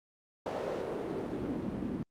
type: noise with band-pass filter sweep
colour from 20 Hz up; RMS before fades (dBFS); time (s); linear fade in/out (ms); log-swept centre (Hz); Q
pink; -36; 0.46-2.03; 2; 570 to 210; 2
effects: Opus 48 kbps